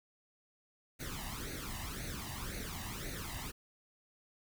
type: noise with flanger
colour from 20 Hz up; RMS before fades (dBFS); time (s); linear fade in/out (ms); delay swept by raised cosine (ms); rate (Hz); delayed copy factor
pink; -42; 0.99-3.52; 20; 0.47 to 1.07; 1.9; +0.75
effects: none